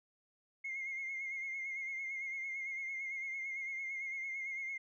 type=tone with vibrato; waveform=sine; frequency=2138 Hz; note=C7; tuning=37 cents sharp; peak=-37 dBFS; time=0.64-4.78 s; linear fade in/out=10 ms; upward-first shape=sine; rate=8.9 Hz; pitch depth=41 cents each way; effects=tanh soft clip ceiling -34 dBFS